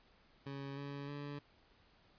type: tone with pitch steps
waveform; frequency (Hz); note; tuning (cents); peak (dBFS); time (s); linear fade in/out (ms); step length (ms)
20% pulse; 138.59 / 141.34 / 144.14; C#3 / C#3 / D3; 0 / +34 / -32; -38; 0.46-1.39; 5; 310
effects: pink hiss -68 dBFS RMS until 2.18 s + resampled to 11025 Hz